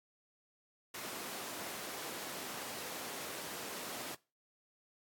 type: high-pass noise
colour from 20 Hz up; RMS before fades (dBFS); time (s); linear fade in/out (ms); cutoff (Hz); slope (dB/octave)
pink; -44; 0.94-4.15; 5; 280; 12
effects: noise-tail reverb RT60 0.3 s tail -22 dB re dry + AAC 64 kbps